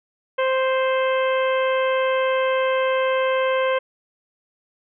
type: harmonic tone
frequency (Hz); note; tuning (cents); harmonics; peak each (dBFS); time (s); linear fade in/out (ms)
523.3; C5; 0; 1 / 2 / 3 / 4 / 5 / 6; -19 / -25 / -29 / -31 / -33 / -35; 0.38-3.79; 10
effects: none